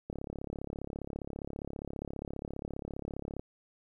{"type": "click train", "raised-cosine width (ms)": 2, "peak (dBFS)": -25, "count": 116, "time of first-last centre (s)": [0.1, 3.395], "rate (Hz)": 34.9, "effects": ["11-bit"]}